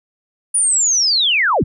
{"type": "linear sweep", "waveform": "sine", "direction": "down", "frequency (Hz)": [9710, 42], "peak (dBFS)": -12, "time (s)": [0.54, 1.64], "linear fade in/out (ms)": 10, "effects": []}